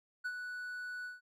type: tone with ADSR envelope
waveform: triangle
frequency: 1480 Hz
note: F#6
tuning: in tune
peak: -32 dBFS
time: 0.24-1.21 s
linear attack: 18 ms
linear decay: 56 ms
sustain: -6 dB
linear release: 160 ms
effects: none